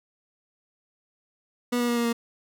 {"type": "tone with pitch steps", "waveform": "30% pulse", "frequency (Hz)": [243.4, 240.9, 238.4, 235.9, 233.5], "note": ["B3", "B3", "A#3", "A#3", "A#3"], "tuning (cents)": [-25, -43, 39, 21, 3], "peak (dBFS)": -20, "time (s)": [1.72, 2.13], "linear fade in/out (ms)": 10, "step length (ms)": 82, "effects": []}